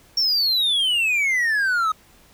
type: exponential sweep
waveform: triangle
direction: down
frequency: 5560 to 1251 Hz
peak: -16 dBFS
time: 0.17-1.92 s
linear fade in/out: 5 ms
effects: pink hiss -53 dBFS RMS until 2.33 s